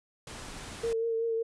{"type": "low-pass noise", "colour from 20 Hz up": "pink", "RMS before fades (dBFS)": -43, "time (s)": [0.27, 0.93], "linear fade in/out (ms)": 2, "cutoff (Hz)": 10000, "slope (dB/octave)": 48}
{"type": "tone with vibrato", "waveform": "sine", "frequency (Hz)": 456.2, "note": "A#4", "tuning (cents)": -37, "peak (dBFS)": -27, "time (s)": [0.83, 1.43], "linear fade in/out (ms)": 10, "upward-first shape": "triangle", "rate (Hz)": 5.3, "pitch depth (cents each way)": 30}
{"effects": []}